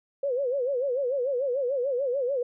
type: tone with vibrato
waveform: sine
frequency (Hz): 523.3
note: C5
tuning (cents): 0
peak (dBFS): -24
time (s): 0.23-2.43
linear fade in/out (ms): 5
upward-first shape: sine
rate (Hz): 6.8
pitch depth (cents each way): 150
effects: none